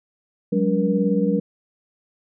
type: tone cluster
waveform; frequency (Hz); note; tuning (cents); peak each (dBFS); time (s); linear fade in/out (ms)
sine; 183.3 / 201.5 / 285.6 / 475.3; F#3 / G3 / D4 / A#4; -16 / +48 / -48 / +34; -22 / -21 / -25 / -23; 0.52-1.4; 10
effects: none